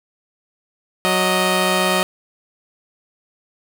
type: tone pair together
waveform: 10% pulse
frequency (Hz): 184.9 / 622.3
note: F#3 / D#5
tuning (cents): -1 / 0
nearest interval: octave + major sixth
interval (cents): 2101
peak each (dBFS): -10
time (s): 1.05-2.03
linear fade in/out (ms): 0
effects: none